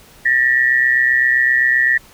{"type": "tone pair together", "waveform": "sine", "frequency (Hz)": [1786.3, 1914], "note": ["A6", "A#6"], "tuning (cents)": [26, 45], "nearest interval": "minor second", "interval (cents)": 119, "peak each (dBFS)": -14, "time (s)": [0.25, 1.98], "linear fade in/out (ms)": 10, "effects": ["pink hiss -45 dBFS RMS until 2.13 s"]}